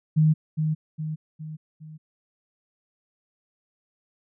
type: tone with echo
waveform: sine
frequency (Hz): 155.56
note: D#3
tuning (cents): 0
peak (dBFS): -15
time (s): 0.16-0.34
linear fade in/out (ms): 20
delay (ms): 410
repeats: 4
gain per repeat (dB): -6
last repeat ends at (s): 1.98
effects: none